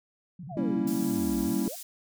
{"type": "tone with vibrato", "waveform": "sine", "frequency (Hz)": 155.7, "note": "D#3", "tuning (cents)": 2, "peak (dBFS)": -38, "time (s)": [0.39, 1.03], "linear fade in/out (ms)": 5, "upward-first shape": "square", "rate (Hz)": 12, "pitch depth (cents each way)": 240}
{"type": "exponential two-way sweep", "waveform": "sine", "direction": "down then up", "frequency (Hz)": [778, 51.91, 778], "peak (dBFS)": -38, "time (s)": [0.49, 1.76], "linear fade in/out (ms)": 20, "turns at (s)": 1.4}
{"type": "chord", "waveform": "triangle", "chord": "G diminished seventh", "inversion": "none", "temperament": "equal", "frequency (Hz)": [196, 233.1, 277.2, 329.6], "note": ["G3", "Bb3", "Db4", "Fb4"], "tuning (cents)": [0, 0, 0, 0], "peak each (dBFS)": -29, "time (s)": [0.57, 1.68], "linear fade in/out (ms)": 2}
{"type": "high-pass noise", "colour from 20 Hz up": "pink", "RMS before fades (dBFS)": -41, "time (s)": [0.87, 1.83], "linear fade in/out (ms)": 5, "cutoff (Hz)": 6500, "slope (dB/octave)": 12}
{"effects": []}